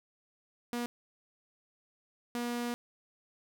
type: tone bursts at uneven times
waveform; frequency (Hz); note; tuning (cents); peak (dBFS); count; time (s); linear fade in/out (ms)
sawtooth; 240; B3; -49; -29; 2; 0.73-0.86 / 2.35-2.74; 0
effects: none